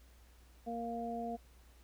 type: harmonic tone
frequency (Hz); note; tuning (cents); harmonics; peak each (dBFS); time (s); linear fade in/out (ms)
233.1; A#3; 0; 1 / 2 / 3; -41 / -44 / -40; 0.66-1.37; 20
effects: added 60 Hz sine -59 dBFS peak until 1.83 s + pink hiss -67 dBFS RMS until 1.83 s